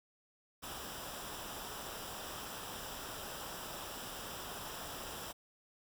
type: noise with comb filter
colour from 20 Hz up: pink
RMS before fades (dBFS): -45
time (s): 0.62-5.33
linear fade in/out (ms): 20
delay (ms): 0.46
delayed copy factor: -0.6
effects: none